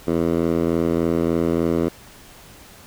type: tone with band-pass filter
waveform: 10% pulse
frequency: 83.4 Hz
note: E2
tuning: 21 cents sharp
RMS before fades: -20 dBFS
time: 0.07-1.89 s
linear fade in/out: 10 ms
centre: 350 Hz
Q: 0.96
effects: pink hiss -45 dBFS RMS until 2.86 s